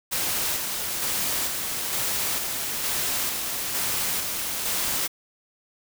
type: noise with tremolo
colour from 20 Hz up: white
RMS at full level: -26 dBFS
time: 0.11-5.08 s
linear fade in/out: 20 ms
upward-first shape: square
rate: 1.1 Hz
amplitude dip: 30%
effects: none